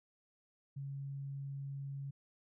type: tone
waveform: sine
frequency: 138.59 Hz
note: C#3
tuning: in tune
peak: -40 dBFS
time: 0.76-2.11 s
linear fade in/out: 10 ms
effects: none